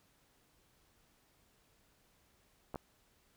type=clicks; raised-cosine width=1 ms; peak=-27 dBFS; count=2; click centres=2.744 / 2.758 s; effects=pink hiss -71 dBFS RMS until 3.36 s